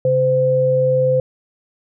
sine tone pair together, 136.29 / 514 Hz, C#3 / C5, -29 / -31 cents, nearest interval octave + major seventh, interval 2298 cents, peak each -20 / -13 dBFS, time 0.05-1.2 s, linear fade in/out 2 ms, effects none

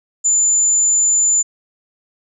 sine tone, 7070 Hz, A8, 7 cents sharp, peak -11 dBFS, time 0.24-1.43 s, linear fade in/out 20 ms, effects none

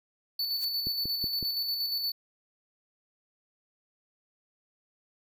square tone with tremolo, 4479 Hz, C#8, 17 cents sharp, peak -28 dBFS, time 0.39-2.12 s, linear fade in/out 5 ms, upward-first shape square, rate 8.5 Hz, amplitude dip 35%
blue noise with exponential growth, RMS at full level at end -38 dBFS, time 0.5-0.65 s, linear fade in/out 5 ms, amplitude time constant 32 ms
click train, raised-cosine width 3 ms, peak -25 dBFS, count 4, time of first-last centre 0.87-1.428 s, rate 5.38 Hz
effects none

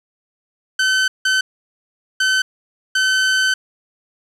sawtooth tone bursts at uneven times, 1527 Hz, G6, 46 cents flat, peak -10 dBFS, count 4, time 0.79-1.08 / 1.25-1.41 / 2.2-2.42 / 2.95-3.54 s, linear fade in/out 5 ms, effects low-pass 7000 Hz 12 dB/octave + 8-bit

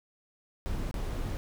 brown noise with dropouts, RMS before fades -33 dBFS, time 0.66-1.37 s, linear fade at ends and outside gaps 0 ms, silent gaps 0.912-0.942 s, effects none

